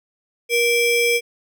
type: ring-modulated tone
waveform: square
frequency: 1405 Hz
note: F6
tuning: 10 cents sharp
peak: -13 dBFS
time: 0.49-1.21 s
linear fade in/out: 50 ms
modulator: 930 Hz
effects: none